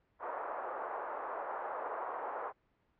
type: band-pass noise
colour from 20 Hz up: white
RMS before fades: -40 dBFS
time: 0.19-2.53 s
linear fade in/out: 50 ms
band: 470 to 1200 Hz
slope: 24 dB/octave
effects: pink hiss -74 dBFS RMS until 2.99 s + low-pass 2000 Hz 12 dB/octave

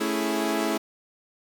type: chord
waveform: sawtooth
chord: A major seventh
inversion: none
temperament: equal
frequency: 220 / 277.2 / 329.6 / 415.3 Hz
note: A3 / C#4 / E4 / G#4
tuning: 0 / 0 / 0 / 0 cents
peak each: -26 / -27 / -24 / -27 dBFS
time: 0-0.78 s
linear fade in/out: 10 ms
effects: none

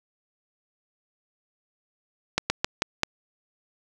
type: slowing click train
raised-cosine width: 0.2 ms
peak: -4 dBFS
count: 5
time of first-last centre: 2.38-3.033 s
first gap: 120 ms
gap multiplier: 1.21
effects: none

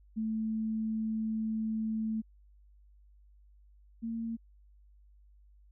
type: tone pair in turn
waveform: sine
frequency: 220 / 228 Hz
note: A3 / A#3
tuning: 0 / -38 cents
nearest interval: minor second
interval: 62 cents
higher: second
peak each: -30 / -33 dBFS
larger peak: first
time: 0.16-2.22 / 4.02-4.37 s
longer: first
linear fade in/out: 20 ms
effects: added 50 Hz sine -57 dBFS peak until 5.71 s

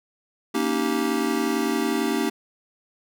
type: chord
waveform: square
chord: Eb dominant seventh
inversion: second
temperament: just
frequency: 233.3 / 280 / 311.1 / 388.9 Hz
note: Bb3 / Db4 / Eb4 / G4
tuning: +2 / +18 / 0 / -14 cents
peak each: -28 dBFS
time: 0.54-2.3 s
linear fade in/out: 10 ms
effects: none

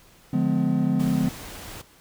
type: chord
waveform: triangle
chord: D diminished seventh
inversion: none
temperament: just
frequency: 146.83 / 176.2 / 211.4 / 253.7 Hz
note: D3 / F3 / Ab3 / Cb4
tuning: 0 / +16 / +31 / +47 cents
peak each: -25 / -23 / -24 / -22 dBFS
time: 0.33-1.29 s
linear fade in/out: 5 ms
type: noise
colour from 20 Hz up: pink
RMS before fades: -39 dBFS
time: 0.99-1.82 s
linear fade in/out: 10 ms
effects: pink hiss -54 dBFS RMS until 2 s

